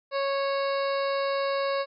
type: harmonic tone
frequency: 552 Hz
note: C#5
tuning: 7 cents flat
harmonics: 1 / 2 / 3 / 4 / 5 / 7 / 8 / 9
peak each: -26 / -31 / -38 / -40 / -42 / -41 / -42 / -46 dBFS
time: 0.11-1.86 s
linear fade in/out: 50 ms
effects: none